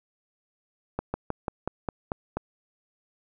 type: slowing click train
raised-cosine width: 1 ms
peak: -14 dBFS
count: 8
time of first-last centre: 0.99-2.37 s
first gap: 150 ms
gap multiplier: 1.09
effects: none